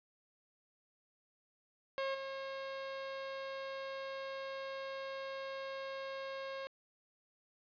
sawtooth tone with level steps, 540 Hz, C#5, 45 cents flat, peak -31 / -37 dBFS, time 1.98-6.67 s, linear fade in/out 0 ms, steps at 2.14 s, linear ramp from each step 10 ms, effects resampled to 11025 Hz + 10-bit

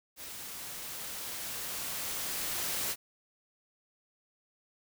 white noise with level ramp, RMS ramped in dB -44 to -33 dBFS, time 0.16-2.96 s, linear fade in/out 50 ms, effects none

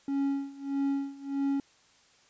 triangle tone with tremolo, 277.2 Hz, C#4, in tune, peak -23 dBFS, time 0.08-1.6 s, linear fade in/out 2 ms, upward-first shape sine, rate 1.6 Hz, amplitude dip 90%, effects white hiss -62 dBFS RMS until 2.29 s + resampled to 16000 Hz

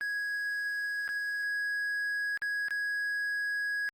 triangle tone with dropouts, 1661 Hz, G#6, in tune, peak -28 dBFS, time 0.01-3.89 s, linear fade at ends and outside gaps 0 ms, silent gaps 1.078-1.09 / 2.374-2.42 / 2.684-2.707 s, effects Opus 24 kbps

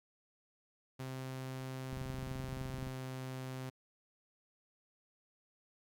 sawtooth tone with pitch glide, 130.81 to 130.06 Hz, C3 to C3, 0 to -10 cents, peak -37 dBFS, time 0.99-3.7 s, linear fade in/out 10 ms, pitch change -10 cents, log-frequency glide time 2.69-3.05 s
click train, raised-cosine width 5 ms, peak -32 dBFS, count 23, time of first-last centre 1.93-2.87 s, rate 23.4 Hz
effects Opus 48 kbps

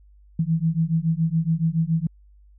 sine beating tone pair, 159.4 / 166.5 Hz, D#3 / E3, +42 / +18 cents, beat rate 7.1 Hz, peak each -22 dBFS, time 0.39-2.07 s, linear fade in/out 5 ms, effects added 50 Hz sine -49 dBFS peak until 2.58 s

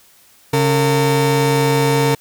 30% pulse tone pair together, 138.59 / 455.5 Hz, C#3 / A#4, 0 / -40 cents, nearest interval octave + major sixth, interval 2060 cents, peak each -13 dBFS, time 0.53-2.15 s, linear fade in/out 5 ms, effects white hiss -50 dBFS RMS until 2.2 s

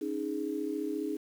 sine chord, C# suspended second, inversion none, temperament just, 277.2 / 311.8 / 415.8 Hz, C#4 / D#4 / G#4, 0 / +4 / +2 cents, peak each -37 / -34 / -36 dBFS, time 0.01-1.17 s, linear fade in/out 10 ms, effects 9-bit

